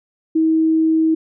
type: tone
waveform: sine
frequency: 320 Hz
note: D#4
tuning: 49 cents sharp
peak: -12 dBFS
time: 0.35-1.15 s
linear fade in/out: 10 ms
effects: none